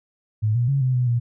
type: tone with pitch steps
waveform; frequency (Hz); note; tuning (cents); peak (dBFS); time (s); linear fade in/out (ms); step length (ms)
sine; 107.7 / 120.5 / 138.4 / 128.5 / 124.6 / 119.4; A2 / B2 / C#3 / C3 / B2 / A#2; -37 / -42 / -2 / -31 / +16 / +42; -17; 0.42-1.2; 20; 130
effects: none